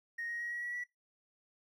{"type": "tone with pitch steps", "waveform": "triangle", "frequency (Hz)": [1864.7, 1880.9, 1897.3, 1913.8, 1930.5, 1947.3], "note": ["A#6", "A#6", "A#6", "A#6", "B6", "B6"], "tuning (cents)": [0, 15, 30, 45, -40, -25], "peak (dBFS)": -34, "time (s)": [0.18, 0.84], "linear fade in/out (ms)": 10, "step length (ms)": 110, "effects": ["noise-tail reverb RT60 0.2 s tail -23 dB re dry", "tanh soft clip ceiling -33 dBFS"]}